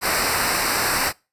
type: noise with comb filter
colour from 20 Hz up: pink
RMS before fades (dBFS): -21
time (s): 0.01-1.13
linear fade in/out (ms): 50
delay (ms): 0.3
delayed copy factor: -0.8
effects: noise-tail reverb RT60 0.3 s tail -25 dB re dry + resampled to 32000 Hz